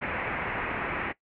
white low-pass noise, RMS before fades -32 dBFS, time 0.01-1.13 s, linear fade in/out 20 ms, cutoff 2400 Hz, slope 48 dB/octave, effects noise-tail reverb RT60 0.1 s tail -18 dB re dry

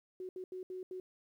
sine tone bursts at uneven times, 370 Hz, F#4, in tune, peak -40 dBFS, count 5, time 0.2-0.29 / 0.36-0.44 / 0.52-0.63 / 0.7-0.83 / 0.91-1 s, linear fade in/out 2 ms, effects 12-bit

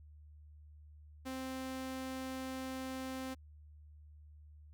sawtooth tone, 261.6 Hz, C4, in tune, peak -36 dBFS, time 1.25-3.35 s, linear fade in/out 20 ms, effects added 75 Hz sine -54 dBFS peak until 4.73 s

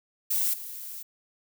violet noise with level steps, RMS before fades -26 / -39 dBFS, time 0.3-1.03 s, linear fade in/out 10 ms, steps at 0.53 s, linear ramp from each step 10 ms, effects none

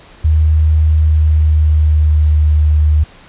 sine tone with pitch glide, 77.78 to 75.96 Hz, D#2 to D#2, 0 to -41 cents, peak -7 dBFS, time 0.24-3.04 s, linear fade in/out 10 ms, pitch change -41 cents, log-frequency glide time 0.9-2.48 s, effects pink hiss -41 dBFS RMS until 3.28 s + resampled to 8000 Hz

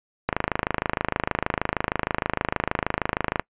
click train, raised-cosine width 0.5 ms, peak -6 dBFS, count 83, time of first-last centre 0.29-3.396 s, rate 26.4 Hz, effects noise-tail reverb RT60 0.1 s tail -25 dB re dry + resampled to 8000 Hz

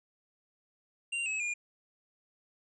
square tone with pitch steps, 2773 / 2576 / 2419 Hz, F7 / E7 / D#7, -13 / -41 / -49 cents, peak -32 dBFS, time 1.12-1.54 s, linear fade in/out 10 ms, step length 140 ms, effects resampled to 24000 Hz

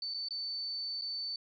sine tone with dropouts, 4525 Hz, C#8, 35 cents sharp, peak -35 dBFS, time 0.02-1.36 s, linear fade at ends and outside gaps 2 ms, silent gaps 0.139-0.144 / 0.286-0.307 / 1.013-1.019 s, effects none

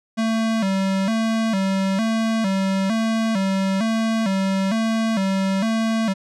square tone with vibrato, 207.7 Hz, G#3, in tune, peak -19 dBFS, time 0.17-6.14 s, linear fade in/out 20 ms, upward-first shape square, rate 1.1 Hz, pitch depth 130 cents each way, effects low-pass 7000 Hz 12 dB/octave

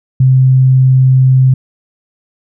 sine tone, 130.5 Hz, C3, 4 cents flat, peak -4 dBFS, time 0.2-1.54 s, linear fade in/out 5 ms, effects none

